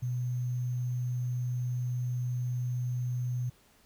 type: tone with sample-and-hold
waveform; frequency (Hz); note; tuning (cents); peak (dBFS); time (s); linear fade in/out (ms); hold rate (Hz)
sine; 123.47; B2; 0; -29; 0.02-3.5; 10; 6300
effects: pink hiss -63 dBFS RMS until 3.85 s